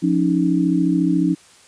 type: tone cluster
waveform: sine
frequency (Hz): 175.6 / 278.7 / 312.8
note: F3 / C#4 / D#4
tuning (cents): +10 / +9 / +9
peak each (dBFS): -19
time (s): 0.02-1.35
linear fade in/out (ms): 20
effects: white hiss -49 dBFS RMS until 1.67 s + resampled to 22050 Hz